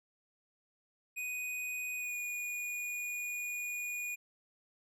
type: tone with pitch glide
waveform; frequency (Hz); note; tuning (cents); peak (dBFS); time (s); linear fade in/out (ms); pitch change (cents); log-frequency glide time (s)
square; 2489 to 2450; D#7 to D#7; 0 to -27; -37; 1.16-4.16; 20; -27; 1.97-2.16
effects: none